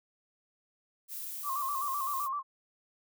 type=noise; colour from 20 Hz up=violet; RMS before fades=-40 dBFS; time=1.08-2.29 s; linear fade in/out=50 ms
type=tone with vibrato; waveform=sine; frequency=1114 Hz; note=C#6; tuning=8 cents sharp; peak=-31 dBFS; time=1.43-2.43 s; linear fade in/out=50 ms; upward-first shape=square; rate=7.8 Hz; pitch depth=74 cents each way
effects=none